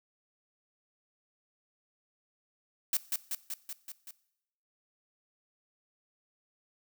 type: noise with echo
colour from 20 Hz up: blue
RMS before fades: -28 dBFS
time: 2.93-2.97 s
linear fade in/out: 2 ms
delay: 190 ms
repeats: 6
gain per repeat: -3 dB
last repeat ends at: 4.11 s
effects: noise-tail reverb RT60 0.8 s tail -19 dB re dry

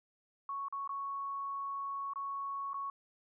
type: tone with dropouts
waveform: sine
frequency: 1108.7 Hz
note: C#6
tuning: in tune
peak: -36 dBFS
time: 0.49-2.9 s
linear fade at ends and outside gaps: 2 ms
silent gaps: 0.684-0.725 / 0.876-0.892 / 2.135-2.158 / 2.733-2.742 s
effects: none

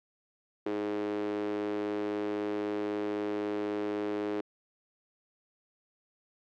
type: tone with high-pass filter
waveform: sawtooth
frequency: 103.83 Hz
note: G#2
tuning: in tune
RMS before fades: -33 dBFS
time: 0.66-4.41 s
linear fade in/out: 5 ms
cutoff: 360 Hz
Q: 8.5
effects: low-pass 3000 Hz 12 dB/octave

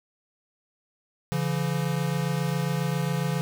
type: tone pair together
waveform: square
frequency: 141.45 / 168.8 Hz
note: C#3 / E3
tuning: +35 / +41 cents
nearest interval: minor third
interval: 306 cents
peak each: -28 dBFS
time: 1.32-3.41 s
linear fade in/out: 0 ms
effects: none

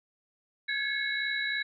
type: tone cluster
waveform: sine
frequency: 1637 / 1700 / 2184 / 3912 Hz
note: G#6 / G#6 / C#7 / B7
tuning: -25 / +40 / -26 / -17 cents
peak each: -37 / -32 / -34 / -35 dBFS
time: 0.68-1.63 s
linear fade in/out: 10 ms
effects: none

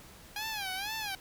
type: tone with vibrato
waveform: 10% pulse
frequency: 814 Hz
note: G#5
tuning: 35 cents flat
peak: -26 dBFS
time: 0.36-1.15 s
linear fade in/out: 2 ms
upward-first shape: sine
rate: 2.1 Hz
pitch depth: 150 cents each way
effects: pink hiss -53 dBFS RMS until 1.2 s

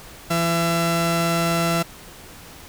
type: tone pair together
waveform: sawtooth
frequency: 168 / 672 Hz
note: E3 / E5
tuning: +33 / +33 cents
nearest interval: 2 octaves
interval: 2400 cents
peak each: -17 dBFS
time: 0.3-1.83 s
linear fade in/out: 10 ms
effects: pink hiss -42 dBFS RMS until 2.68 s

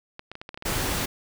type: clicks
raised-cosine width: 0.3 ms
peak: -22 dBFS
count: 11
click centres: 0.194 / 0.316 / 0.354 / 0.415 / 0.491 / 0.544 / 0.575 / 0.624 / 0.656 / 0.725 / 0.759 s
type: noise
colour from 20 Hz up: pink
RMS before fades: -27 dBFS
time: 0.65-1.06 s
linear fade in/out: 10 ms
effects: none

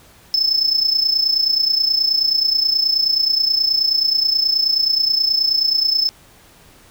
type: tone with amplitude modulation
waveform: triangle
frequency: 5250 Hz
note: E8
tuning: 8 cents flat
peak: -10 dBFS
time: 0.34-6.09 s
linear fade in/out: 0 ms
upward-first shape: sine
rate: 29.4 Hz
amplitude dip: 70%
effects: pink hiss -48 dBFS RMS until 6.9 s

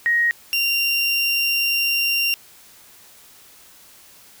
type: tone pair in turn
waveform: sine / 30% pulse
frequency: 1881 / 2771 Hz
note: A#6 / F7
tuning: +15 / -14 cents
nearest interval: perfect fifth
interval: 671 cents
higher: second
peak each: -15 dBFS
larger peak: neither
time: 0.06-0.31 / 0.53-2.34 s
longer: second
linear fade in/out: 0 ms
effects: white hiss -48 dBFS RMS until 4.4 s

